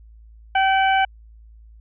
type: harmonic tone with a mistuned harmonic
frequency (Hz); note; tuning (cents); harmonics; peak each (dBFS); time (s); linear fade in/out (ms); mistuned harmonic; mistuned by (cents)
771; G5; -29; 1 / 2 / 3 / 4; -16 / -22 / -26 / -28; 0.55-1.05; 5; 4; -58
effects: added 55 Hz sine -43 dBFS peak until 1.8 s